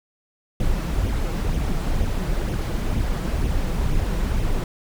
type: noise with flanger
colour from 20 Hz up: brown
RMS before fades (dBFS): -22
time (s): 0.6-4.64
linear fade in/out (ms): 2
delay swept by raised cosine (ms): 0.32 to 6.22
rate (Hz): 2.1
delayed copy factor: +0.5
effects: none